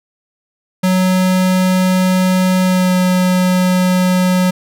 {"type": "tone with pitch glide", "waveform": "square", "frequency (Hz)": [185, 182.98], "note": ["F#3", "F#3"], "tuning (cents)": [0, -19], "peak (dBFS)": -11, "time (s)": [0.83, 4.51], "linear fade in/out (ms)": 10, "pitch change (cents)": -19, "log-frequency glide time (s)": [2.63, 2.92], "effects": []}